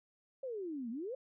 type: exponential two-way sweep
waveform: sine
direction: down then up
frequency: 551 to 220 to 551 Hz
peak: -38 dBFS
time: 0.43-1.15 s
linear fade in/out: 5 ms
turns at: 0.9 s
effects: none